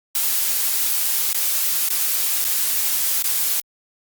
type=noise with dropouts; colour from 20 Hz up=blue; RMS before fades=-20 dBFS; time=0.15-3.6 s; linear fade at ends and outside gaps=1 ms; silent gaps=1.33-1.345 / 1.888-1.903 / 2.443-2.449 / 3.224-3.241 s; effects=Opus 48 kbps